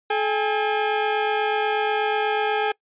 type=tone pair together; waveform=sawtooth; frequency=429.1 / 810 Hz; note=A4 / G#5; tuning=-43 / -43 cents; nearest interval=major seventh; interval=1100 cents; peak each=-19 dBFS; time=0.1-2.72 s; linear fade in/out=5 ms; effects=noise-tail reverb RT60 0.1 s tail -24 dB re dry + resampled to 8000 Hz